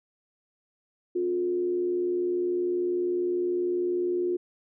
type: tone with frequency modulation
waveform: sine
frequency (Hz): 356.5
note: F4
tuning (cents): +36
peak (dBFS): -24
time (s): 1.15-4.37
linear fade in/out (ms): 10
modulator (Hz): 80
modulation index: 0.4
effects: none